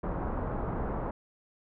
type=low-pass noise; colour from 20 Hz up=pink; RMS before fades=-33 dBFS; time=0.03-1.11 s; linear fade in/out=5 ms; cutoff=1200 Hz; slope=24 dB/octave; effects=none